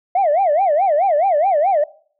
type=tone with vibrato; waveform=sine; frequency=680 Hz; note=F5; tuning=46 cents flat; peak=-11 dBFS; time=0.15-1.84 s; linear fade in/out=5 ms; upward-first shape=sine; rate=4.7 Hz; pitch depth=280 cents each way; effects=noise-tail reverb RT60 0.5 s tail -20 dB re dry + tanh soft clip ceiling -9 dBFS